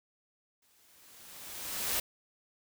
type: noise with exponential growth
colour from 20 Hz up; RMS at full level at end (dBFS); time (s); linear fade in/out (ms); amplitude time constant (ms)
white; -30; 0.62-2; 5; 300
effects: none